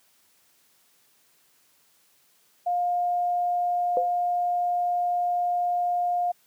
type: tone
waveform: sine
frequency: 708 Hz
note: F5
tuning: 23 cents sharp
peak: -22 dBFS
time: 2.66-6.32 s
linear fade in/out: 10 ms
type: tone with exponential decay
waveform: sine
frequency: 514 Hz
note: C5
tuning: 31 cents flat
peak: -18 dBFS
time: 3.97-4.12 s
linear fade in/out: 1 ms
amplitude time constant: 32 ms
effects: white hiss -63 dBFS RMS until 6.46 s + high-pass 100 Hz 12 dB/octave